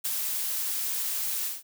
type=noise with ADSR envelope; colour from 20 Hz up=blue; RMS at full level=-28 dBFS; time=0.04-1.63 s; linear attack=15 ms; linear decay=25 ms; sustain=-2 dB; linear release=180 ms; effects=none